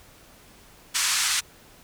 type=band-pass noise; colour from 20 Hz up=white; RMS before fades=-24 dBFS; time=0.94-1.41 s; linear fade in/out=20 ms; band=1100 to 8800 Hz; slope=24 dB/octave; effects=pink hiss -52 dBFS RMS until 1.83 s